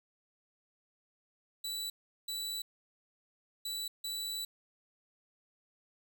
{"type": "tone bursts at uneven times", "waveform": "sawtooth", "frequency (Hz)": 3951, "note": "B7", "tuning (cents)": 0, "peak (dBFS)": -33, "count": 4, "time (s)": [[1.64, 1.9], [2.28, 2.62], [3.65, 3.88], [4.04, 4.45]], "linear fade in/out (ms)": 5, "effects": []}